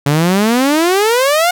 sawtooth exponential sweep, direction up, 138.59 to 730 Hz, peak -6 dBFS, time 0.06-1.51 s, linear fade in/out 5 ms, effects none

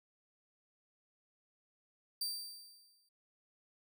sawtooth tone with exponential decay, 4673 Hz, D8, 9 cents flat, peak -31 dBFS, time 2.21-3.09 s, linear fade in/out 5 ms, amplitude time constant 190 ms, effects none

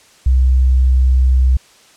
sine tone, 64.3 Hz, C2, 30 cents flat, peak -8 dBFS, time 0.26-1.57 s, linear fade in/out 5 ms, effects white hiss -47 dBFS RMS until 1.96 s + low-pass 8000 Hz 12 dB/octave

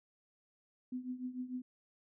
sine tone with tremolo, 252.2 Hz, B3, 36 cents sharp, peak -35 dBFS, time 0.92-1.62 s, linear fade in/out 5 ms, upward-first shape triangle, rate 6.7 Hz, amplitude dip 85%, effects none

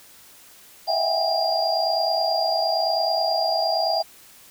sine tone cluster, 629 / 658 / 748 / 809 / 4797 Hz, D#5 / E5 / F#5 / G#5 / D8, +19 / -3 / +19 / -46 / +36 cents, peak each -31 / -24 / -27 / -26 / -25 dBFS, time 0.87-4.03 s, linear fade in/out 20 ms, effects white hiss -49 dBFS RMS until 4.5 s

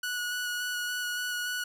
sawtooth tone with vibrato, 1466 Hz, F#6, 16 cents flat, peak -27 dBFS, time 0.03-1.64 s, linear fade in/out 5 ms, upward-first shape square, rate 3.5 Hz, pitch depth 10 cents each way, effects none

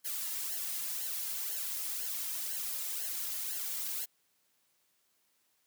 blue noise with flanger, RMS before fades -37 dBFS, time 0.04-4.06 s, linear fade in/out 20 ms, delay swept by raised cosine 0.82 to 2.72 ms, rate 2 Hz, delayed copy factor -0.9, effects white hiss -74 dBFS RMS until 5.66 s + high-pass 100 Hz 12 dB/octave

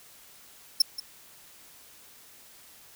40% pulse tone with echo, 5330 Hz, E8, 18 cents sharp, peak -15 dBFS, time 0.8-0.82 s, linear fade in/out 5 ms, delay 180 ms, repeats 1, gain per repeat -15 dB, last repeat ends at 1 s, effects white hiss -53 dBFS RMS until 2.95 s

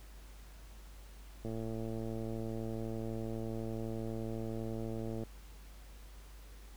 click train, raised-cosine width 2 ms, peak -28 dBFS, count 425, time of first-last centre 1.45-5.236 s, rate 112 Hz, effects added 50 Hz sine -50 dBFS peak until 6.76 s + pink hiss -60 dBFS RMS until 6.76 s

